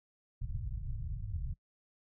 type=low-pass noise; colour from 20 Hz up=pink; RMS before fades=-38 dBFS; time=0.41-1.54 s; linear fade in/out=10 ms; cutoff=140 Hz; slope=48 dB/octave; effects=noise-tail reverb RT60 0.1 s tail -23 dB re dry